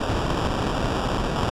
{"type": "noise with sample-and-hold", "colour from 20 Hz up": "pink", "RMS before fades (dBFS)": -24, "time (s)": [0, 1.5], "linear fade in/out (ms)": 10, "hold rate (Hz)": 2100, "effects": ["low-pass 6000 Hz 12 dB/octave"]}